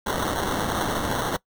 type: noise with sample-and-hold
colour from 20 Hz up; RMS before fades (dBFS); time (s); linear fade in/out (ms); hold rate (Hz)
violet; -26; 0.06-1.37; 10; 2450
effects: noise-tail reverb RT60 0.1 s tail -21 dB re dry